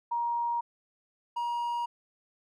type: tone pair in turn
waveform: sine / triangle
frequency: 944 / 950.6 Hz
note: A#5 / A#5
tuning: +22 / +34 cents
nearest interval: unison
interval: 12 cents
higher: second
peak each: -27 dBFS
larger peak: neither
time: 0.11-0.61 / 1.36-1.86 s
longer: neither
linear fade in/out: 10 ms
effects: none